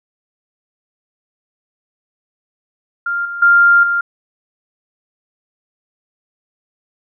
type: tone with level steps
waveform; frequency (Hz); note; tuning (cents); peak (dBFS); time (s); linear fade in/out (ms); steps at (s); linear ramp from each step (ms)
sine; 1396.9; F6; 0; -16 / -22 / -6 / -13; 3.06-4.01; 5; 3.25 / 3.42 / 3.83; 5
effects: none